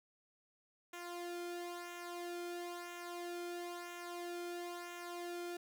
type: tone with flanger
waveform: sawtooth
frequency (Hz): 349.2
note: F4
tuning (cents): 0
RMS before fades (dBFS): -45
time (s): 0.93-5.57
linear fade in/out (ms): 5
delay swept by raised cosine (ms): 0.21 to 1.07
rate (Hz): 1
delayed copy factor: -0.65
effects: none